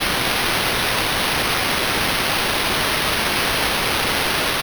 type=noise with sample-and-hold; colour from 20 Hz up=white; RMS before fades=-20 dBFS; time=0-4.62 s; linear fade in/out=20 ms; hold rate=7350 Hz; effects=none